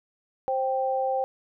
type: tone pair together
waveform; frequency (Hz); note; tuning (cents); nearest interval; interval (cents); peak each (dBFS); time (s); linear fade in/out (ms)
sine; 526.9 / 784; C5 / G5; +12 / 0; perfect fifth; 688; -26; 0.48-1.24; 0
effects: none